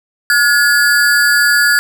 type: ring-modulated tone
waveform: square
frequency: 1563 Hz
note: G6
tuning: 6 cents flat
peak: -6 dBFS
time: 0.3-1.79 s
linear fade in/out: 0 ms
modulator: 129 Hz
effects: none